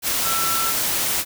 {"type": "tone in noise", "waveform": "sine", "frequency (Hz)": 1338, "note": "E6", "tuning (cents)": 25, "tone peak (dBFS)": -24, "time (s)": [0.23, 0.74], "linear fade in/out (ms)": 50, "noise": "white", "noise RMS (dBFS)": -22, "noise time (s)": [0.02, 1.25], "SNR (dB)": -5, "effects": []}